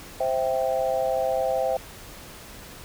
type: chord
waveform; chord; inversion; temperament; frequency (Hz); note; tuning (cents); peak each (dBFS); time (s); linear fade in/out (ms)
sine; C major; none; equal; 523.3 / 659.3 / 784; C5 / E5 / G5; 0 / 0 / 0; -25 / -26 / -28; 0.2-1.77; 5
effects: pink hiss -43 dBFS RMS until 2.84 s